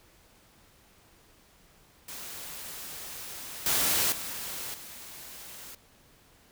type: noise with level steps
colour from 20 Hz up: white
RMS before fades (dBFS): -41 / -26 / -37 / -45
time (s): 2.08-5.75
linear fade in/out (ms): 5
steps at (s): 3.66 / 4.12 / 4.74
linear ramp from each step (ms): 2
effects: pink hiss -60 dBFS RMS until 6.51 s